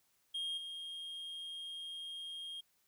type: tone with level steps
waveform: triangle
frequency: 3234 Hz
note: G#7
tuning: 47 cents flat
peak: -35 / -41 dBFS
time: 0.34-2.61 s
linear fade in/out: 10 ms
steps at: 0.57 s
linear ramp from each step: 10 ms
effects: white hiss -75 dBFS RMS until 2.87 s